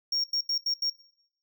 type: tone bursts at uneven times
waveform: triangle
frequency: 5550 Hz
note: F8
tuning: 12 cents flat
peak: -24 dBFS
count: 5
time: 0.12-0.24 / 0.33-0.41 / 0.49-0.58 / 0.66-0.74 / 0.82-0.9 s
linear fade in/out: 5 ms
effects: noise-tail reverb RT60 0.7 s tail -19 dB re dry